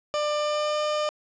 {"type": "tone with pitch glide", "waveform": "30% pulse", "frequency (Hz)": [596, 602.9], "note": ["D5", "D5"], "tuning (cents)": [25, 45], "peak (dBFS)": -21, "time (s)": [0.14, 1.09], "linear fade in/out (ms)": 0, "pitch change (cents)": 20, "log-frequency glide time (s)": [0.36, 0.81], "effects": ["resampled to 16000 Hz", "10-bit"]}